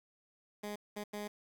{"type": "tone bursts at uneven times", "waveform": "15% pulse", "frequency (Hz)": 207.7, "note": "G#3", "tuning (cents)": 0, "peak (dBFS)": -33, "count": 3, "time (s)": [[0.63, 0.76], [0.96, 1.04], [1.13, 1.28]], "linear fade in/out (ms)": 10, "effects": ["10-bit"]}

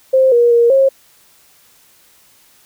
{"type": "tone with pitch steps", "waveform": "sine", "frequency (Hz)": [525, 476.1, 470.5, 539], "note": ["C5", "A#4", "A#4", "C#5"], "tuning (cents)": [6, 37, 16, -49], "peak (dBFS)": -7, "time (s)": [0.13, 0.89], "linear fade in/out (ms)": 10, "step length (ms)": 190, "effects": ["white hiss -50 dBFS RMS until 2.65 s"]}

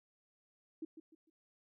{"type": "tone with echo", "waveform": "sine", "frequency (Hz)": 320, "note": "D#4", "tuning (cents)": 49, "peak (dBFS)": -39, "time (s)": [0.82, 0.85], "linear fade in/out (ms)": 5, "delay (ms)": 150, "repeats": 3, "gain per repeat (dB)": -10, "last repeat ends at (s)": 1.3, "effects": []}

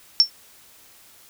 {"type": "tone with exponential decay", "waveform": "sine", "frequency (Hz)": 5430, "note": "F8", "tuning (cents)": -50, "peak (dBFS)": -6, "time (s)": [0.2, 0.3], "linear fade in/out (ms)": 0, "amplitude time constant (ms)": 20, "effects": ["white hiss -51 dBFS RMS until 1.29 s"]}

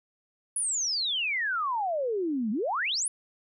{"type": "exponential two-way sweep", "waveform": "sine", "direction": "down then up", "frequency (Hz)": [10548, 202.1, 10548], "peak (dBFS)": -26, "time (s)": [0.56, 3.08], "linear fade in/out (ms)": 2, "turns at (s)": 2.51, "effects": []}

